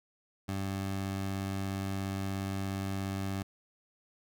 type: tone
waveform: 20% pulse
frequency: 97 Hz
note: G2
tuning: 18 cents flat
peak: -28 dBFS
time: 0.48-3.43 s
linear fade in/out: 10 ms
effects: none